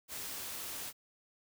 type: noise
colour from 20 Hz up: white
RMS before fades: -42 dBFS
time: 0.08-0.93 s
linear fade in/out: 50 ms
effects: none